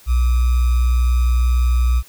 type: tone with sample-and-hold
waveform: sine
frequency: 61 Hz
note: B1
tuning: 21 cents flat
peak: -12 dBFS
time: 0.06-2.03 s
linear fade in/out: 50 ms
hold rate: 1225 Hz
effects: white hiss -47 dBFS RMS until 2.08 s